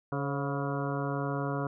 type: harmonic tone with a mistuned harmonic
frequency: 141 Hz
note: C#3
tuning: 30 cents sharp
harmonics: 1 / 2 / 3 / 4 / 5 / 7 / 8 / 9 / 10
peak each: -33 / -36 / -38 / -39 / -40 / -41 / -42 / -43 / -43 dBFS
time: 0.12-1.67 s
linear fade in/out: 2 ms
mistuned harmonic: 4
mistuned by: -51 cents
effects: none